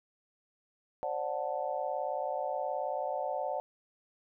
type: chord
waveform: sine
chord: D dominant seventh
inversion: third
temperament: just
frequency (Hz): 528.6 / 587.3 / 734.2 / 881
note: C5 / D5 / F#5 / A5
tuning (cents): +18 / 0 / -14 / +2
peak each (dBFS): -38 / -36 / -36 / -39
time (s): 1.03-3.6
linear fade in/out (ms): 0
effects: none